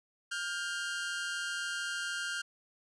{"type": "tone pair together", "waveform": "sawtooth", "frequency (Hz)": [1413, 1586], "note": ["F6", "G6"], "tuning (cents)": [20, 20], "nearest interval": "major second", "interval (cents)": 200, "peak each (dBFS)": [-33, -34], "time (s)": [0.31, 2.42], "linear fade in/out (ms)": 10, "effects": ["resampled to 22050 Hz"]}